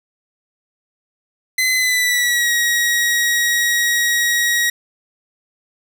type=tone with pitch glide; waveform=sawtooth; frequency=2035 to 1898.7 Hz; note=C7 to A#6; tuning=-49 to +31 cents; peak=-11 dBFS; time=1.58-4.7 s; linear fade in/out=5 ms; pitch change=-120 cents; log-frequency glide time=1.74-2.5 s; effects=none